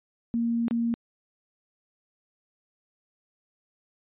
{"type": "tone with dropouts", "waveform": "sine", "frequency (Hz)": 233.1, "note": "A#3", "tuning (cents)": 0, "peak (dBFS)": -23, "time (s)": [0.34, 0.94], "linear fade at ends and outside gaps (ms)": 0, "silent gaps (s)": [0.682, 0.71], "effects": ["resampled to 8000 Hz"]}